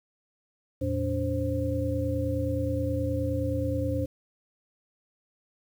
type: tone cluster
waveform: sine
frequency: 83.3 / 112.8 / 287.4 / 525 Hz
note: E2 / A2 / D4 / C5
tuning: +19 / +44 / -37 / +6 cents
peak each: -31 dBFS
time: 0.81-4.06 s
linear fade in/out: 10 ms
effects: 9-bit